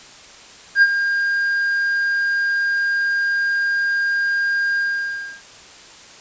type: tone with ADSR envelope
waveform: triangle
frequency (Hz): 1609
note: G6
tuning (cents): +45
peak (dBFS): -5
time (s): 0.75-5.42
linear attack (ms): 70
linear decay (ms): 46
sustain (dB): -10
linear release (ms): 640
effects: white hiss -42 dBFS RMS until 6.2 s + resampled to 16000 Hz